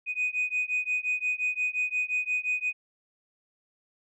sine beating tone pair, 2489 / 2494.7 Hz, D#7 / D#7, 0 / +4 cents, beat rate 5.7 Hz, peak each -28 dBFS, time 0.06-2.73 s, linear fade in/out 50 ms, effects tanh soft clip ceiling -21 dBFS

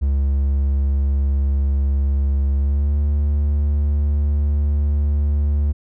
triangle tone with pitch glide, 69.3 to 72.7 Hz, C#2 to D2, 0 to -17 cents, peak -13 dBFS, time 0.01-5.73 s, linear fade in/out 20 ms, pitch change +83 cents, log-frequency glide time 2.57-2.98 s, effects none

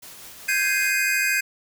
white noise with tremolo, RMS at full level -41 dBFS, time 0.02-0.91 s, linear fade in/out 10 ms, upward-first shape triangle, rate 5.2 Hz, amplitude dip 30%
square chord, Ab major seventh, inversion third, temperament equal, 1568 / 1661.2 / 2093 / 2489 Hz, G6 / Ab6 / C7 / Eb7, 0 / 0 / 0 / 0 cents, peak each -26 / -28 / -28 / -24 dBFS, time 0.48-1.41 s, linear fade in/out 10 ms
effects none

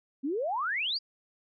sine exponential sweep, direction up, 254 to 4974 Hz, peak -28 dBFS, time 0.23-0.99 s, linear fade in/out 20 ms, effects none

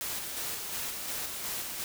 white noise with tremolo, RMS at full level -35 dBFS, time 0.01-1.84 s, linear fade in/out 0 ms, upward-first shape square, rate 2.8 Hz, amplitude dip 30%, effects none

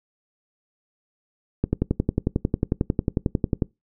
click train, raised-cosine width 3 ms, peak -7 dBFS, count 23, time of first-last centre 1.64-3.622 s, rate 11.1 Hz, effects noise-tail reverb RT60 0.2 s tail -23 dB re dry

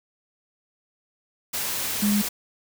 sine tone in noise, 206.2 Hz, G#3, 12 cents flat, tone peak -19 dBFS, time 2.02-2.22 s, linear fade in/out 10 ms, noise white, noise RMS -28 dBFS, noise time 1.53-2.29 s, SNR +6 dB, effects none

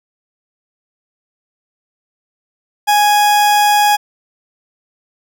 40% pulse tone, 830.6 Hz, G#5, in tune, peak -8 dBFS, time 2.87-3.97 s, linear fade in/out 20 ms, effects none

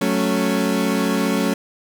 30% pulse chord, F# minor, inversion none, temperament equal, 185 / 220 / 277.2 Hz, F#3 / A3 / C#4, 0 / 0 / 0 cents, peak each -20 / -19 / -19 dBFS, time 0.01-1.54 s, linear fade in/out 5 ms, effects none

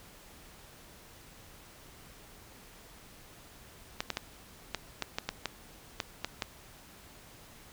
clicks, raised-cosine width 0.2 ms, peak -14 dBFS, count 11, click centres 4.005 / 4.103 / 4.171 / 4.747 / 5.023 / 5.185 / 5.29 / 5.457 / 6.002 / 6.246 / 6.422 s, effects pink hiss -54 dBFS RMS until 7.72 s

